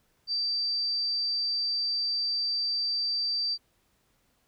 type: tone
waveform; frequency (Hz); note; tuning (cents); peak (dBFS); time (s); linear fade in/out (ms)
sine; 4665; D8; -12; -26; 0.27-3.58; 50
effects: pink hiss -70 dBFS RMS until 4.47 s